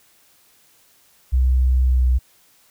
sine tone with pitch glide, 63.8 to 62.67 Hz, C2 to B1, -43 to +26 cents, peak -13 dBFS, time 1.32-2.19 s, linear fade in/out 20 ms, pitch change -31 cents, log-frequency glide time 1.85-2.07 s, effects white hiss -56 dBFS RMS until 2.7 s

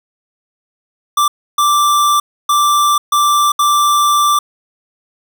square tone bursts at uneven times, 1174.7 Hz, D6, in tune, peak -10 dBFS, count 5, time 1.17-1.28 / 1.58-2.2 / 2.49-2.98 / 3.12-3.52 / 3.59-4.39 s, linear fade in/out 5 ms, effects none

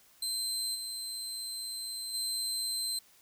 25% pulse tone with level steps, 4108 Hz, C8, 33 cents flat, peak -27 / -32 / -27 dBFS, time 0.22-2.99 s, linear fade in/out 5 ms, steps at 0.74 / 2.13 s, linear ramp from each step 20 ms, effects white hiss -62 dBFS RMS until 3.21 s

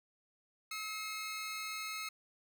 20% pulse tone pair together, 1288.7 / 2143 Hz, E6 / C7, -40 / +41 cents, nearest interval major sixth, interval 881 cents, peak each -37 / -37 dBFS, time 0.71-2.09 s, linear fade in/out 5 ms, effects none

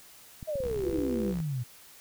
clicks, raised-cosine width 5 ms, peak -28 dBFS, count 11, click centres 0.428 / 0.556 / 0.604 / 0.662 / 0.714 / 0.766 / 0.796 / 0.838 / 0.893 / 0.931 / 0.986 s
sine exponential sweep, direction down, 643 to 116.54 Hz, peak -29 dBFS, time 0.47-1.64 s, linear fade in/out 20 ms
sawtooth tone, 65.41 Hz, C2, in tune, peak -35 dBFS, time 0.63-1.41 s, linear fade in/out 0 ms
sine chord, E minor, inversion none, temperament equal with one note detuned, 336.6 / 392 / 493.9 Hz, E4 / G4 / B4, +36 / 0 / 0 cents, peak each -35 dBFS, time 0.82-1.35 s, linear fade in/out 50 ms
effects white hiss -53 dBFS RMS until 2 s

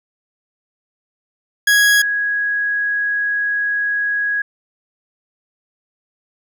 40% pulse / sine tone pair in turn, 1660 / 1660 Hz, G#6 / G#6, -1 / -1 cents, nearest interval unison, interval 0 cents, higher neither, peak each -9 / -16 dBFS, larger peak first, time 1.67-2.02 / 2.02-4.42 s, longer second, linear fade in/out 5 ms, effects none

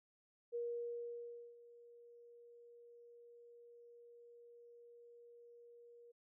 sine tone with ADSR envelope, 474.2 Hz, A#4, 30 cents sharp, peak -38 dBFS, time 0.52-6.12 s, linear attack 31 ms, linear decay 1000 ms, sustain -20 dB, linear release 13 ms, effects none

